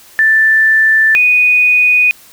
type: tone pair in turn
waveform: sine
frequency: 1766 / 2480 Hz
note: A6 / D#7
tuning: +6 / -6 cents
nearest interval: tritone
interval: 588 cents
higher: second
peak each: -6 dBFS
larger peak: neither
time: 0.19-1.15 / 1.15-2.11 s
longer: neither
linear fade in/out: 0 ms
effects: white hiss -41 dBFS RMS until 2.32 s